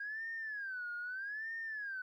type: tone with vibrato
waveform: sine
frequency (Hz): 1615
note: G#6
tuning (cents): -49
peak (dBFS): -38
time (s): 0-2.02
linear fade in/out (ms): 5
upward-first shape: sine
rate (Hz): 0.8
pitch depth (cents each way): 210
effects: tanh soft clip ceiling -34 dBFS + 13-bit